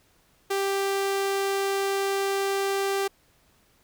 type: tone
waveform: sawtooth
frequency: 393.1 Hz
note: G4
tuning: 5 cents sharp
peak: -20 dBFS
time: 0.5-3.08 s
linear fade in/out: 10 ms
effects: pink hiss -63 dBFS RMS until 3.83 s